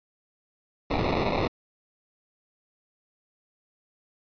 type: noise with sample-and-hold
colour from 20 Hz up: white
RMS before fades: -26 dBFS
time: 0.9-1.48 s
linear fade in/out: 10 ms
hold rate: 1575 Hz
effects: resampled to 11025 Hz